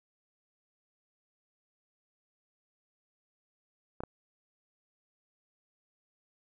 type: clicks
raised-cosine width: 1 ms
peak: -23 dBFS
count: 2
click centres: 4.005 / 4.036 s
effects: none